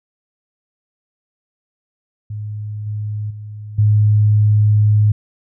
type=tone with level steps; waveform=sine; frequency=105.5 Hz; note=G#2; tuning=28 cents sharp; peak=-23 / -20 / -28 / -9 dBFS; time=2.3-5.12 s; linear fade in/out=5 ms; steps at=2.86 / 3.3 / 3.78 s; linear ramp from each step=10 ms; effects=none